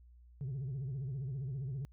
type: tone with vibrato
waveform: sine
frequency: 133.5 Hz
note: C3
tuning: 35 cents sharp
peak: -34 dBFS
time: 0.41-1.85 s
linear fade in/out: 0 ms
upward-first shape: sine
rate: 15 Hz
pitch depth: 150 cents each way
effects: tanh soft clip ceiling -35 dBFS + added 60 Hz sine -56 dBFS peak until 1.92 s